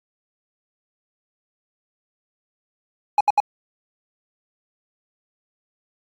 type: tone bursts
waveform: triangle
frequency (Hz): 830.6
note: G#5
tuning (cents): 0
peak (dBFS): -10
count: 3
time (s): 3.18-3.402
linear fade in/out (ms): 2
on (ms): 26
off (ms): 72
effects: AAC 32 kbps